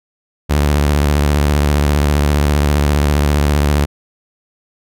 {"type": "tone with vibrato", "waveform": "sawtooth", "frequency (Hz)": 73, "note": "D2", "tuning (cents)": -10, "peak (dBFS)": -7, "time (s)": [0.49, 3.86], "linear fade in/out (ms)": 20, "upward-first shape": "sine", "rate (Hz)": 15, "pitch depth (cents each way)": 75, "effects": []}